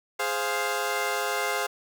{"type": "chord", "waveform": "15% pulse", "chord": "F minor", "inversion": "first", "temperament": "equal", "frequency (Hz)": [415.3, 523.3, 698.5], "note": ["Ab4", "C5", "F5"], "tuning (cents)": [0, 0, 0], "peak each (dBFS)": -24, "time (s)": [0.19, 1.67], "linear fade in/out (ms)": 10, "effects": []}